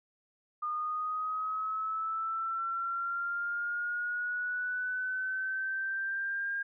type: linear sweep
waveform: sine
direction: up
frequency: 1216 to 1614 Hz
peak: -31 dBFS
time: 0.62-6.63 s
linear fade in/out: 10 ms
effects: none